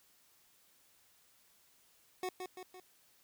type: tone with echo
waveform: 25% pulse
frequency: 368.2 Hz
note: F#4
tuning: 8 cents flat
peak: -32 dBFS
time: 2.23-2.29 s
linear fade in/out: 2 ms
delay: 170 ms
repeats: 3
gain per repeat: -5 dB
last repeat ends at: 2.8 s
effects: white hiss -68 dBFS RMS until 3.23 s